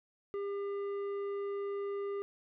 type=tone with tanh clipping; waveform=sine; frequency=401 Hz; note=G4; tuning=39 cents sharp; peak=-36 dBFS; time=0.34-2.22 s; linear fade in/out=0 ms; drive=9 dB; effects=none